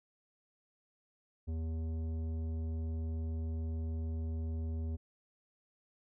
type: tone with tanh clipping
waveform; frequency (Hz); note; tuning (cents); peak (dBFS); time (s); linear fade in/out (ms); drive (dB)
sine; 80.6; E2; -38; -36; 1.47-4.97; 20; 12
effects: none